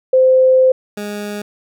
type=tone pair in turn; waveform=sine / 20% pulse; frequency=518 / 206.8 Hz; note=C5 / G#3; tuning=-17 / -7 cents; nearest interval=octave + major third; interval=1590 cents; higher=first; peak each=-7 / -18 dBFS; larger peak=first; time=0.13-0.72 / 0.97-1.42 s; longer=first; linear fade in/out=5 ms; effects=none